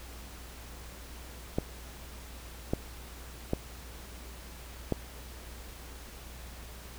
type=clicks; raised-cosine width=2 ms; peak=-14 dBFS; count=4; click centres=1.585 / 2.735 / 3.534 / 4.923 s; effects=added 60 Hz sine -46 dBFS peak until 6.98 s + pink hiss -49 dBFS RMS until 6.98 s